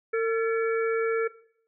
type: harmonic tone with a mistuned harmonic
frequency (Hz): 452.7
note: A4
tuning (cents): +49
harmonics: 1 / 3 / 4 / 5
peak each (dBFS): -23 / -33 / -35 / -37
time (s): 0.13-1.28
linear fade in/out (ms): 10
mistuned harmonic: 4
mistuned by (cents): -89
effects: noise-tail reverb RT60 0.6 s tail -18 dB re dry